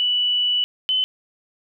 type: tone pair in turn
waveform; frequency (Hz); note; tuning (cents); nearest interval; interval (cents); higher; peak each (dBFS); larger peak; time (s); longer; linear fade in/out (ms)
sine; 2960 / 3036; F#7 / F#7; 0 / +44; unison; 44; second; -17; neither; 0-0.64 / 0.89-1.04; first; 0
effects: none